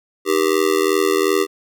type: tone with amplitude modulation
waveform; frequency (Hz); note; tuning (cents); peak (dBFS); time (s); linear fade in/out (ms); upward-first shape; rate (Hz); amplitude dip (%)
square; 392; G4; 0; -11; 0.25-1.47; 50; sine; 82.7; 100
effects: none